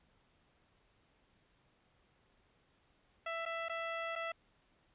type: tone with dropouts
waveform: 15% pulse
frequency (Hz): 663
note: E5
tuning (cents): +10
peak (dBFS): -31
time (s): 3.26-4.32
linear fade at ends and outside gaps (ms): 5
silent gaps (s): 3.454-3.46 / 3.685-3.695 / 4.155-4.159
effects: pink hiss -72 dBFS RMS until 4.94 s + resampled to 8000 Hz